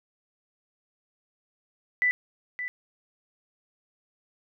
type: tone with echo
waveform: sine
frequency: 1986 Hz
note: B6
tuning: 9 cents sharp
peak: -20 dBFS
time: 2.02-2.11 s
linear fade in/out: 0 ms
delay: 570 ms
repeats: 1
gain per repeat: -10 dB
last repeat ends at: 2.68 s
effects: none